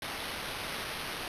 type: noise with sample-and-hold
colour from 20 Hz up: white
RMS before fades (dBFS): -38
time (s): 0.02-1.28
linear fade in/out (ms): 2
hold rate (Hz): 7350
effects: resampled to 32000 Hz